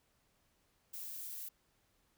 violet noise, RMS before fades -45 dBFS, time 0.93-1.49 s, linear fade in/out 10 ms, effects pink hiss -75 dBFS RMS until 2.17 s

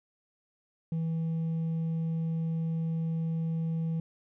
triangle tone with hard clipping, 163.1 Hz, E3, 18 cents flat, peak -27 dBFS, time 0.92-4 s, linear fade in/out 2 ms, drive 1 dB, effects none

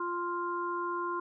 harmonic tone, 349.2 Hz, F4, in tune, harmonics 1 / 3 / 4, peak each -36 / -33 / -40 dBFS, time 0-1.2 s, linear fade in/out 5 ms, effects none

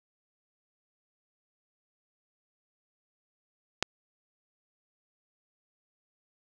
click, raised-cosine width 0.2 ms, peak -7 dBFS, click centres 3.826 s, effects none

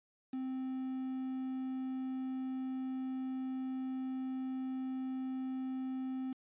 triangle tone with quantisation, 260.6 Hz, C4, 7 cents flat, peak -34 dBFS, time 0.33-6.33 s, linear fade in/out 5 ms, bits 9, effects resampled to 8000 Hz

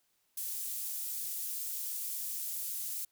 pink high-pass noise, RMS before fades -38 dBFS, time 0.37-3.05 s, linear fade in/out 5 ms, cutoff 11000 Hz, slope 12 dB/octave, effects white hiss -75 dBFS RMS until 3.11 s

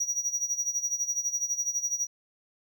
triangle tone with tremolo, 5780 Hz, F#8, 41 cents flat, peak -23 dBFS, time 0-2.07 s, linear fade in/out 5 ms, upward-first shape sine, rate 12 Hz, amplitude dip 80%, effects none

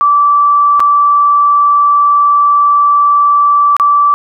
sine tone with dropouts, 1161 Hz, D6, 20 cents flat, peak -5 dBFS, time 0.01-4.14 s, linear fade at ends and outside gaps 0 ms, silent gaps 0.796-0.803 / 3.766-3.798 s, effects none

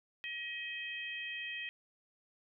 harmonic tone, 634 Hz, D#5, 32 cents sharp, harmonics 3 / 4 / 5, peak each -43 / -42 / -45 dBFS, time 0.24-1.69 s, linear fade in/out 0 ms, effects none

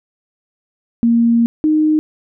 sine tone pair in turn, 233.1 / 308.4 Hz, A#3 / D#4, 0 / -15 cents, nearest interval perfect fourth, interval 485 cents, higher second, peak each -9 / -10 dBFS, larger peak first, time 1.03-1.46 / 1.64-1.99 s, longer first, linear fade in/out 0 ms, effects none

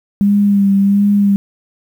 sine tone with vibrato, 200.3 Hz, G3, 38 cents sharp, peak -8 dBFS, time 0.21-1.36 s, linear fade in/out 0 ms, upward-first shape sine, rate 1.4 Hz, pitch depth 30 cents each way, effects 7-bit

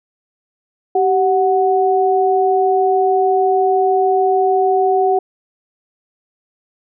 sine tone pair together, 386.4 / 740 Hz, G4 / F#5, -25 / 0 cents, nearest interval major seventh, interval 1125 cents, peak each -14 dBFS, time 0.95-5.19 s, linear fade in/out 5 ms, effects none

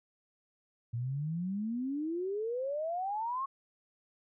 sine exponential sweep, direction up, 114 to 1108.7 Hz, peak -32 dBFS, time 0.93-3.46 s, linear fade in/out 10 ms, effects none

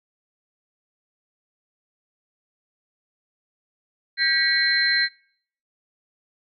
sine tone cluster, 1599 / 1934 / 2207 / 4120 Hz, G6 / B6 / C#7 / C8, +34 / -37 / -8 / -28 cents, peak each -24 / -22 / -28 / -21 dBFS, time 4.17-5.09 s, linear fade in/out 50 ms, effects noise-tail reverb RT60 0.6 s tail -24 dB re dry + MP3 96 kbps

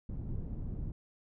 pink low-pass noise, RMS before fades -38 dBFS, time 0.09-0.92 s, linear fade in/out 5 ms, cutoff 190 Hz, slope 12 dB/octave, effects none

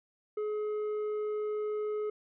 sine tone with tanh clipping, 423.3 Hz, G#4, 33 cents sharp, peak -32 dBFS, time 0.37-2.1 s, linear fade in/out 5 ms, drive 6 dB, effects none

